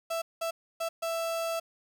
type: tone bursts at uneven times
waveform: 35% pulse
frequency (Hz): 662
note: E5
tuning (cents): +7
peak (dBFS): -28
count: 4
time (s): 0.1-0.22 / 0.41-0.51 / 0.8-0.89 / 1.02-1.6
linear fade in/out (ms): 10
effects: 9-bit